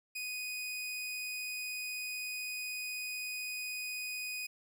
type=tone; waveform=sawtooth; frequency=2489 Hz; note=D#7; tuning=in tune; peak=-34 dBFS; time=0.15-4.47 s; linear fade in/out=10 ms; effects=none